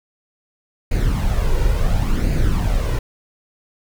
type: noise with flanger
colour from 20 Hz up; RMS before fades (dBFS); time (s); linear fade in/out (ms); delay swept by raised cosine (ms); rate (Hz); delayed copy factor
brown; -17; 0.91-2.99; 5; 0.44 to 2.14; 0.71; +0.55
effects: none